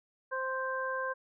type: harmonic tone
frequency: 523.3 Hz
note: C5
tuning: in tune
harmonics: 1 / 2 / 3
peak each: -36 / -36 / -36 dBFS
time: 0.31-1.14 s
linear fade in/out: 20 ms
effects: none